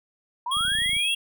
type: linear sweep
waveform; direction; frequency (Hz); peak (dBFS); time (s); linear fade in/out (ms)
sine; up; 921 to 2794; -26; 0.46-1.15; 5
type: tone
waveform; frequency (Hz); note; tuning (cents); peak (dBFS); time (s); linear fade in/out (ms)
square; 3292; G#7; -16; -24; 0.51-1.15; 10
type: clicks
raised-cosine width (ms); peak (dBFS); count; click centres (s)
5; -29; 12; 0.569 / 0.609 / 0.651 / 0.681 / 0.718 / 0.752 / 0.787 / 0.819 / 0.861 / 0.894 / 0.932 / 0.966
effects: none